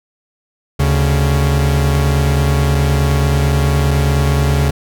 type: tone pair together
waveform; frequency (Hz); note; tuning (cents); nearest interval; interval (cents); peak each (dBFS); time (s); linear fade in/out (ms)
45% pulse; 74.03 / 138.59; D2 / C#3; +14 / 0; major seventh; 1086; -14; 0.79-4.71; 10
effects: none